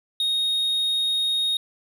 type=tone; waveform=triangle; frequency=3729 Hz; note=A#7; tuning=in tune; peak=-19 dBFS; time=0.2-1.57 s; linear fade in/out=2 ms; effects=none